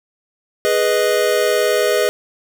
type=chord; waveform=square; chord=G# minor; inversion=none; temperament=equal; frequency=415.3 / 493.9 / 622.3 Hz; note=G#4 / B4 / D#5; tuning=0 / 0 / 0 cents; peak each=-19 dBFS; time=0.65-2.09 s; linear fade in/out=0 ms; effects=none